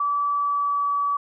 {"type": "tone with pitch glide", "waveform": "sine", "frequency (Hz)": [1153, 1144.4], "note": ["D6", "D6"], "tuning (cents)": [-32, -45], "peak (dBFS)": -20, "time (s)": [0, 1.17], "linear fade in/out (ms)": 5, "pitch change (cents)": -13, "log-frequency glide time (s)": [0.3, 0.93], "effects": []}